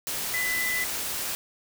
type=tone in noise; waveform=sine; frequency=2000 Hz; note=B6; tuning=21 cents sharp; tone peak=-26 dBFS; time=0.34-0.84 s; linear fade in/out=0 ms; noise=white; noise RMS=-31 dBFS; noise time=0.07-1.35 s; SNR=+2 dB; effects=none